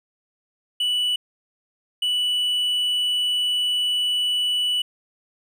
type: tone pair in turn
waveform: triangle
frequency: 2960 / 2960 Hz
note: F#7 / F#7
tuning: 0 / 0 cents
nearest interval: unison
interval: 0 cents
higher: neither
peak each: -18 dBFS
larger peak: neither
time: 0.8-1.16 / 2.02-4.82 s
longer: second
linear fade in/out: 5 ms
effects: none